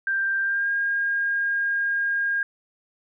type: tone with pitch glide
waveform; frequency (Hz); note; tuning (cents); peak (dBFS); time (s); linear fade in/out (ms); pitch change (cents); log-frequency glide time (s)
sine; 1581 to 1618.9; G6 to G#6; +14 to -45; -21; 0.07-2.43; 2; +41; 0.42-0.7
effects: none